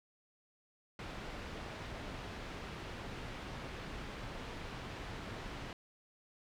pink low-pass noise, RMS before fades -45 dBFS, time 0.99-5.73 s, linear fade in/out 2 ms, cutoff 3400 Hz, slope 12 dB/octave, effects none

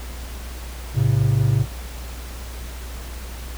triangle tone pair together, 109.11 / 134.4 Hz, A2 / C3, -14 / +47 cents, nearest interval major third, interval 361 cents, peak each -16 dBFS, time 0.94-1.66 s, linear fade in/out 50 ms, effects added 60 Hz sine -31 dBFS peak until 3.57 s + pink hiss -39 dBFS RMS until 3.57 s

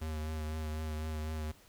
square tone with vibrato, 77.8 Hz, D#2, in tune, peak -36 dBFS, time 0.01-1.52 s, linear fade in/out 10 ms, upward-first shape triangle, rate 4 Hz, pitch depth 30 cents each way, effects pink hiss -61 dBFS RMS until 1.68 s

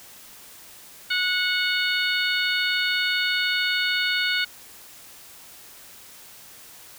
harmonic tone, 733 Hz, F#5, 16 cents flat, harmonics 2 / 3 / 4 / 5 / 6, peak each -25 / -27 / -28 / -29 / -30 dBFS, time 1.1-4.45 s, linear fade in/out 10 ms, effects white hiss -46 dBFS RMS until 6.98 s

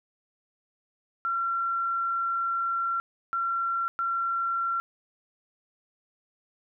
sine tone bursts at uneven times, 1364 Hz, F6, 41 cents flat, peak -25 dBFS, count 3, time 1.25-3 / 3.33-3.88 / 3.99-4.8 s, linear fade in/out 0 ms, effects none

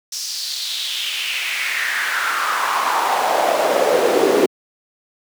brown noise with high-pass filter sweep, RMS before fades -19 dBFS, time 0.12-4.46 s, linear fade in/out 5 ms, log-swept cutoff 5600 to 360 Hz, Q 3.8, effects high-pass 200 Hz 12 dB/octave

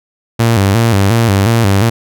sawtooth tone with vibrato, 106.6 Hz, G#2, 46 cents sharp, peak -4 dBFS, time 0.39-1.9 s, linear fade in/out 10 ms, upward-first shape square, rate 2.8 Hz, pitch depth 140 cents each way, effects none

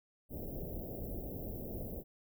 pink band-stop noise, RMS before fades -42 dBFS, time 0.29-2.04 s, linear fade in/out 50 ms, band 650 to 14000 Hz, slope 48 dB/octave, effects none

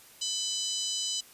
harmonic tone, 1000 Hz, B5, 21 cents sharp, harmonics 3 / 4 / 5 / 6 / 7 / 8, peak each -35 / -36 / -37 / -38 / -38 / -39 dBFS, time 0.21-1.21 s, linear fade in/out 10 ms, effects white hiss -54 dBFS RMS until 1.33 s + resampled to 32000 Hz

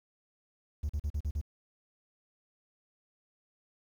triangle tone bursts, 73.42 Hz, D2, in tune, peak -27 dBFS, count 6, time 0.83-1.414 s, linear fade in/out 10 ms, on 64 ms, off 40 ms, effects tanh soft clip ceiling -23 dBFS + 10-bit

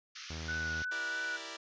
white band-pass noise, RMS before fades -47 dBFS, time 0.15-0.85 s, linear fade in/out 10 ms, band 1200 to 6300 Hz, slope 96 dB/octave
sawtooth tone, 80.1 Hz, E2, 49 cents flat, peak -36 dBFS, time 0.3-0.83 s, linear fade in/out 5 ms
sine tone with vibrato, 1480 Hz, F#6, in tune, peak -34 dBFS, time 0.48-1.37 s, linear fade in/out 10 ms, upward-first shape sine, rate 3.1 Hz, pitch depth 15 cents each way
5% pulse chord, E half-diminished seventh, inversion none, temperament equal, 329.6 / 392 / 466.2 / 587.3 Hz, E4 / G4 / Bb4 / D5, 0 / 0 / 0 / 0 cents, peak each -35 / -40 / -36 / -34 dBFS, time 0.91-1.57 s, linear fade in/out 10 ms
effects resampled to 16000 Hz

